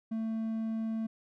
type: tone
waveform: triangle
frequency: 222.9 Hz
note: A3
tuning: 23 cents sharp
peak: -29 dBFS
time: 0.11-1.07 s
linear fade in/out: 10 ms
effects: none